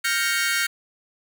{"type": "chord", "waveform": "sawtooth", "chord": "G half-diminished seventh", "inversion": "third", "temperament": "equal", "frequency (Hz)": [1396.9, 1568, 1864.7, 2217], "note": ["F6", "G6", "Bb6", "Db7"], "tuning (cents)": [0, 0, 0, 0], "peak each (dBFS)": -23, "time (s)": [0.04, 0.67], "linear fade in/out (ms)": 10, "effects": []}